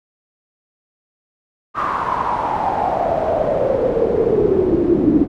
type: noise with band-pass filter sweep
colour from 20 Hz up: brown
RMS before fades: -17 dBFS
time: 1.74-5.28 s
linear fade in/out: 50 ms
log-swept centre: 1200 to 290 Hz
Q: 7.2
effects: none